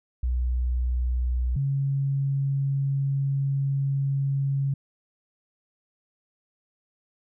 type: tone pair in turn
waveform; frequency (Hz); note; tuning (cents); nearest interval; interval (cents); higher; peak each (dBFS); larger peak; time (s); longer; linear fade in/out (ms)
sine; 61.7 / 137.91; B1 / C#3; -1 / -9; octave + major second; 1392; second; -22; neither; 0.23-1.56 / 1.56-4.74; second; 5
effects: none

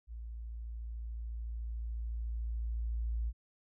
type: tone with level ramp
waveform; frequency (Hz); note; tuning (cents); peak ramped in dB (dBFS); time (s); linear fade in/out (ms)
sine; 56.9; A#1; -41; -41 to -31; 0.07-3.33; 50
effects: none

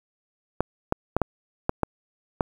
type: clicks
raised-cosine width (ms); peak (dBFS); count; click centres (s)
1; -7; 7; 0.606 / 0.924 / 1.166 / 1.217 / 1.694 / 1.833 / 2.408
effects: 7-bit

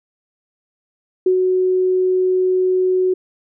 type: tone with ADSR envelope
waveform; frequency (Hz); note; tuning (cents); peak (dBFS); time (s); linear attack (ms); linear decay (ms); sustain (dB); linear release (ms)
sine; 370; F#4; 0; -10; 1.26-3.14; 5; 91; -3; 8
effects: none

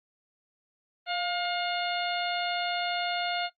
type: harmonic tone with a mistuned harmonic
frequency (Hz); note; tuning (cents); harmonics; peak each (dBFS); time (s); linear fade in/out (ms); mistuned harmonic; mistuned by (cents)
713; F5; +36; 1 / 2 / 3 / 4 / 5 / 6; -31 / -34 / -36 / -37 / -38 / -39; 1.06-3.5; 50; 1; -29
effects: noise-tail reverb RT60 0.1 s tail -17 dB re dry + Opus 24 kbps

